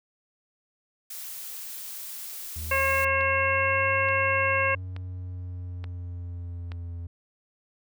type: noise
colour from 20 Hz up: blue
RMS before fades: -38 dBFS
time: 1.1-3.05 s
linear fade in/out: 5 ms
type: exponential two-way sweep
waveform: triangle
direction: up then down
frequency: 77.6 to 94.9 to 85.3 Hz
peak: -31 dBFS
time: 2.56-7.07 s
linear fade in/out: 5 ms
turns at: 3.92 s
type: harmonic tone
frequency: 540 Hz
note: C#5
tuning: 45 cents flat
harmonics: 1 / 2 / 3 / 4 / 5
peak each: -28 / -28 / -28 / -28 / -28 dBFS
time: 2.71-4.75 s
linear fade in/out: 5 ms
type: click train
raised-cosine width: 0.3 ms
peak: -25 dBFS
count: 5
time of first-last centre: 3.21-6.719 s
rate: 1.14 Hz
effects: none